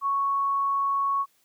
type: tone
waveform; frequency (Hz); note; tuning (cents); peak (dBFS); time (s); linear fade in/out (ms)
sine; 1108.7; C#6; 0; -22; 0.01-1.26; 50
effects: white hiss -66 dBFS RMS until 1.44 s + high-pass 100 Hz 12 dB/octave